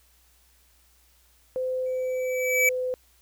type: tone with pitch glide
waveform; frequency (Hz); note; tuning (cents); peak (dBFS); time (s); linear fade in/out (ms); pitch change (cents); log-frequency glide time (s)
sine; 513 to 507.1; C5 to B4; -34 to +46; -25; 1.56-2.94; 0; -20; 1.88-2.53
type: tone with exponential growth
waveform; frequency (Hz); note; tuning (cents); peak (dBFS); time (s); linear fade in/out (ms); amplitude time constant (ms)
square; 2296; D7; -40; -17; 1.86-2.69; 2; 180
effects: added 60 Hz sine -62 dBFS peak until 3.21 s + white hiss -62 dBFS RMS until 3.21 s